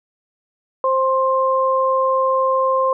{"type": "tone pair together", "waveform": "sine", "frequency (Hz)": [526.1, 1054], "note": ["C5", "C6"], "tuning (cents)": [9, 12], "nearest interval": "octave", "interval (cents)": 1203, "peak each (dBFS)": -17, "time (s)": [0.84, 2.93], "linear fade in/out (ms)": 2, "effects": []}